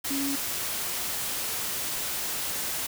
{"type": "tone in noise", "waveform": "sine", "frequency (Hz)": 277.2, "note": "C#4", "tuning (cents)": 0, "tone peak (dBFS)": -28, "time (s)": [0.1, 0.36], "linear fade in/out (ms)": 10, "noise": "white", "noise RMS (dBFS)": -31, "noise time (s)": [0.04, 2.87], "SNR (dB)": 0, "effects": []}